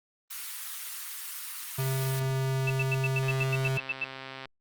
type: high-pass noise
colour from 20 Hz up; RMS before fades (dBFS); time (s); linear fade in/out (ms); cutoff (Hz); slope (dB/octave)
white; -38; 0.3-2.2; 10; 1100; 24
type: tone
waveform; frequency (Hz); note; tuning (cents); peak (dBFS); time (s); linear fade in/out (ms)
square; 132.9; C3; +27; -27; 1.78-3.78; 10
type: tone bursts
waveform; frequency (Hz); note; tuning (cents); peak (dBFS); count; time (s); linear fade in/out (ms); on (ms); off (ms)
sine; 2646; E7; +6; -27; 12; 2.67-4.045; 5; 33; 89
type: click train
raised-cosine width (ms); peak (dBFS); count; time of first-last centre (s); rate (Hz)
0.3; -24; 164; 3.23-4.456; 133
effects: Opus 24 kbps